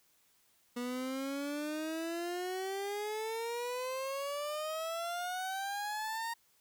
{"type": "exponential sweep", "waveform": "30% pulse", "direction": "up", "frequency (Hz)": [241.4, 932.3], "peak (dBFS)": -33, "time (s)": [0.76, 6.34], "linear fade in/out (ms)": 10, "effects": ["white hiss -70 dBFS RMS until 6.6 s"]}